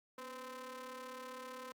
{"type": "ring-modulated tone", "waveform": "sawtooth", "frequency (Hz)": 261.6, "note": "C4", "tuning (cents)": 0, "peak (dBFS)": -39, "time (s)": [0.18, 1.72], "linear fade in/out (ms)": 2, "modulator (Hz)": 767, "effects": ["high-pass 150 Hz 12 dB/octave", "Opus 48 kbps"]}